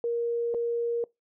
sine tone with dropouts, 470 Hz, A#4, 14 cents sharp, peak -25 dBFS, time 0.04-1.04 s, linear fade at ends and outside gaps 1 ms, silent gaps 0.541-0.546 s, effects noise-tail reverb RT60 0.2 s tail -24 dB re dry

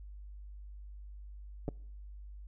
clicks, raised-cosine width 2 ms, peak -23 dBFS, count 2, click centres 1.681 / 1.688 s, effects noise-tail reverb RT60 0.7 s tail -25 dB re dry + added 50 Hz sine -45 dBFS peak until 2.47 s

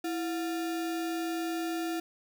sine tone with sample-and-hold, 330.8 Hz, E4, 6 cents sharp, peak -30 dBFS, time 0.04-2 s, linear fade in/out 5 ms, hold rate 1050 Hz, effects none

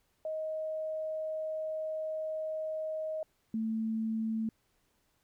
sine tone pair in turn, 628 / 222 Hz, D#5 / A3, +16 / +16 cents, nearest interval octave + tritone, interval 1800 cents, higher first, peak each -33 / -30 dBFS, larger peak second, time 0.25-3.23 / 3.54-4.49 s, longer first, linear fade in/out 2 ms, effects pink hiss -74 dBFS RMS until 5.23 s

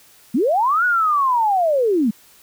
sine linear two-way sweep, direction up then down, 198.7 to 1480 to 198.7 Hz, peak -14 dBFS, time 0.34-2.11 s, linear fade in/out 10 ms, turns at 0.85 s, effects white hiss -50 dBFS RMS until 2.42 s

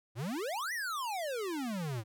square exponential two-way sweep, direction up then down, 103.5 to 2006 to 103.5 Hz, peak -35 dBFS, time 0.15-2.04 s, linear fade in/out 50 ms, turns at 0.73 s, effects none

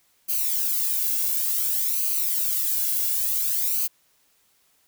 violet noise with flanger, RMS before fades -24 dBFS, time 0.28-3.88 s, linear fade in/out 20 ms, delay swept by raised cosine 0.55 to 1.65 ms, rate 0.56 Hz, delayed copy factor -0.75, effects white hiss -64 dBFS RMS until 4.87 s

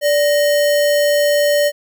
sine tone with sample-and-hold, 583 Hz, D5, 13 cents flat, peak -11 dBFS, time 0.01-1.72 s, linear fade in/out 50 ms, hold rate 2450 Hz, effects none

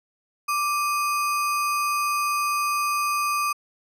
sine tone with sample-and-hold, 1174.7 Hz, D6, in tune, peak -21 dBFS, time 0.48-3.53 s, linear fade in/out 10 ms, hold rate 3675 Hz, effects resampled to 32000 Hz

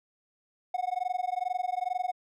triangle tone with amplitude modulation, 731 Hz, F#5, 21 cents flat, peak -22 dBFS, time 0.74-2.12 s, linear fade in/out 5 ms, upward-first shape sine, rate 22.3 Hz, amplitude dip 100%, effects tanh soft clip ceiling -19 dBFS

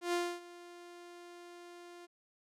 sawtooth tone with ADSR envelope, 349.2 Hz, F4, in tune, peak -26 dBFS, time 0.01-2.07 s, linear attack 120 ms, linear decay 270 ms, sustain -20 dB, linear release 24 ms, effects low-pass 10000 Hz 12 dB/octave

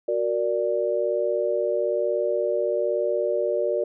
sine chord, Gb augmented, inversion none, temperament equal, 370 / 466.2 / 587.3 Hz, Gb4 / Bb4 / D5, 0 / 0 / 0 cents, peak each -27 / -26 / -24 dBFS, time 0.08-3.84 s, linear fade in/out 5 ms, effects none

